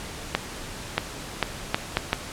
accelerating click train, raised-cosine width 0.3 ms, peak -4 dBFS, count 6, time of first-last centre 0.35-2.13 s, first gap 630 ms, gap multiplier 0.71, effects pink hiss -37 dBFS RMS until 2.32 s + low-pass 10000 Hz 12 dB/octave

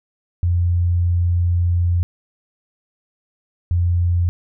sine tone pair in turn, 87.31 / 87.31 Hz, F2 / F2, 0 / 0 cents, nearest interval unison, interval 0 cents, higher neither, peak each -14 dBFS, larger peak neither, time 0.43-2.03 / 3.71-4.29 s, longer first, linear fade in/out 0 ms, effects none

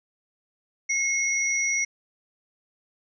sine tone pair together, 2165 / 5787 Hz, C#7 / F#8, -41 / -39 cents, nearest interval octave + perfect fourth, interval 1702 cents, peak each -24 / -26 dBFS, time 0.89-1.85 s, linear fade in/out 10 ms, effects none

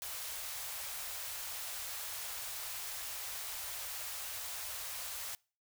white band-stop noise, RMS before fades -42 dBFS, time 0.02-5.35 s, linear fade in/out 0 ms, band 100 to 530 Hz, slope 24 dB/octave, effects noise-tail reverb RT60 0.4 s tail -26 dB re dry

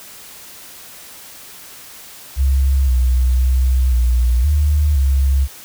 sine tone with pitch steps, 67.3 / 62.8 / 63.9 / 60.4 / 74.1 / 67.8 Hz, C2 / B1 / C2 / B1 / D2 / C#2, +49 / +30 / -40 / -38 / +16 / -38 cents, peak -11 dBFS, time 2.36-5.48 s, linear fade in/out 50 ms, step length 520 ms, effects white hiss -38 dBFS RMS until 5.64 s

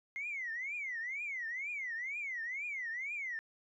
sine tone with vibrato, 2093 Hz, C7, in tune, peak -36 dBFS, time 0.16-3.39 s, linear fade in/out 0 ms, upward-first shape triangle, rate 2.1 Hz, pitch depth 290 cents each way, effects tanh soft clip ceiling -32 dBFS

